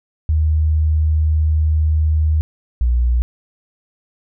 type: tone pair in turn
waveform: sine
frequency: 77.7 / 60.57 Hz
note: D#2 / B1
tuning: -2 / -33 cents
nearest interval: major third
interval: 431 cents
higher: first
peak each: -12 dBFS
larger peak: neither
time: 0.29-2.41 / 2.81-3.22 s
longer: first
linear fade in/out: 0 ms
effects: none